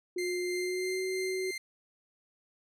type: tone with pitch glide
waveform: sine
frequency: 359.4 to 374.7 Hz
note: F4 to F#4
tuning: +50 to +22 cents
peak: -31 dBFS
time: 0.16-1.51 s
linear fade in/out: 5 ms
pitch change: +72 cents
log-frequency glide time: 0.52-1 s
type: tone with tremolo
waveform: sawtooth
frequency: 2093 Hz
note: C7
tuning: in tune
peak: -32 dBFS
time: 0.18-1.58 s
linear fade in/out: 5 ms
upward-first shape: sine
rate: 3.1 Hz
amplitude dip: 25%
effects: low-pass 12000 Hz 12 dB/octave